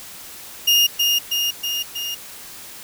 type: tone with echo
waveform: 35% pulse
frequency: 2836 Hz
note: F7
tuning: 26 cents sharp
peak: -11 dBFS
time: 0.67-0.87 s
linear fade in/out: 10 ms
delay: 320 ms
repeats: 4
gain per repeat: -3 dB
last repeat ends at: 2.15 s
effects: white hiss -38 dBFS RMS until 2.83 s